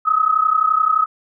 sine tone pair together, 1255 / 1286.6 Hz, D#6 / E6, +15 / -42 cents, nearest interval unison, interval 43 cents, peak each -16 dBFS, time 0.05-1.06 s, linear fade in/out 20 ms, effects none

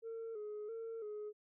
sine tone with vibrato, 437.3 Hz, A4, 11 cents flat, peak -40 dBFS, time 0.02-1.33 s, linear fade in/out 50 ms, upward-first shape square, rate 1.5 Hz, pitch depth 66 cents each way, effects tanh soft clip ceiling -40 dBFS

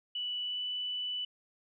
sine tone with pitch glide, 2960 to 2979 Hz, F#7 to F#7, 0 to +11 cents, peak -33 dBFS, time 0.15-1.25 s, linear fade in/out 5 ms, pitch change +11 cents, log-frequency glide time 0.41-0.63 s, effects none

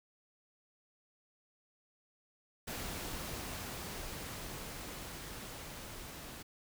pink noise with level ramp, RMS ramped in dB -41 to -48 dBFS, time 2.67-6.43 s, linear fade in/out 10 ms, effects none

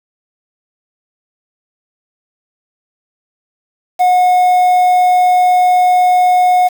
triangle tone with quantisation, 726 Hz, F#5, 33 cents flat, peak -5 dBFS, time 3.99-6.69 s, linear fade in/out 20 ms, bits 5, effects none

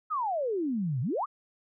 sine exponential two-way sweep, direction down then up, 1318.5 to 116.2 to 1318.5 Hz, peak -27 dBFS, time 0.1-1.26 s, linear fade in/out 20 ms, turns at 1.01 s, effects none

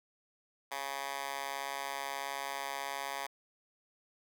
10% pulse tone with high-pass filter, 138.59 Hz, C#3, in tune, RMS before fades -39 dBFS, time 0.71-3.27 s, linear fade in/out 10 ms, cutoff 1000 Hz, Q 1.5, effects none

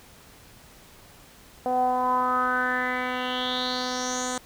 10% pulse tone with low-pass filter sweep, 251.8 Hz, B3, 34 cents sharp, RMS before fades -26 dBFS, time 1.66-4.38 s, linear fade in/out 0 ms, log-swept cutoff 660 to 7800 Hz, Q 5.8, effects pink hiss -51 dBFS RMS until 4.45 s

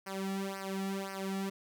sawtooth tone with flanger, 193.9 Hz, G3, 19 cents flat, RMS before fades -37 dBFS, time 0.06-1.5 s, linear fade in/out 10 ms, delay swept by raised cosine 0.27 to 1.97 ms, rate 1.9 Hz, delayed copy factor -1, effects none

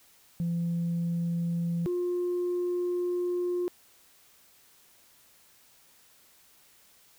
sine tone pair in turn, 170.1 / 355.1 Hz, F3 / F4, -45 / +29 cents, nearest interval octave + minor second, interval 1274 cents, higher second, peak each -25 dBFS, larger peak neither, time 0.4-1.86 / 1.86-3.68 s, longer second, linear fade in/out 0 ms, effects tanh soft clip ceiling -24 dBFS + white hiss -60 dBFS RMS until 7.18 s

